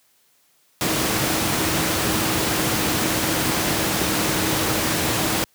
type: tone in noise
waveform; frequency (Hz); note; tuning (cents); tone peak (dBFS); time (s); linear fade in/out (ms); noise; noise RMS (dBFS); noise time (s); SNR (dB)
sine; 317.8; D#4; +37; -29; 0.81-5.44; 0; pink; -21; 0.81-5.44; -11
effects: white hiss -61 dBFS RMS until 5.54 s + high-pass 100 Hz 12 dB/octave